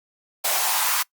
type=noise with high-pass filter sweep; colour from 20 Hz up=white; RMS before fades=-22 dBFS; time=0.44-1.03 s; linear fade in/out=10 ms; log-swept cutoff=670 to 1100 Hz; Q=3.2; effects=noise-tail reverb RT60 0.1 s tail -23 dB re dry + Opus 48 kbps